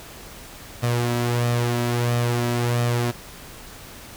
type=tone with flanger; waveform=sawtooth; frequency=119.9 Hz; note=A#2; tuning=49 cents sharp; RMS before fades=-22 dBFS; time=0.82-3.12 s; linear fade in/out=20 ms; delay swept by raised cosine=1.6 to 3.1 ms; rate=1.5 Hz; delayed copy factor=+0.5; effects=pink hiss -41 dBFS RMS until 4.16 s